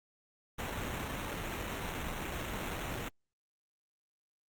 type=noise with sample-and-hold; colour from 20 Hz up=pink; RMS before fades=-38 dBFS; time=0.58-3.09 s; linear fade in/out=10 ms; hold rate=4900 Hz; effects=Opus 48 kbps